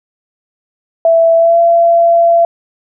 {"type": "tone with pitch glide", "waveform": "sine", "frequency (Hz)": [662, 678.3], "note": ["E5", "E5"], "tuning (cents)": [7, 49], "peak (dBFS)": -5, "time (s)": [1.05, 2.45], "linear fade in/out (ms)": 2, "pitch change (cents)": 42, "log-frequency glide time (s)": [1.36, 1.58], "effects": []}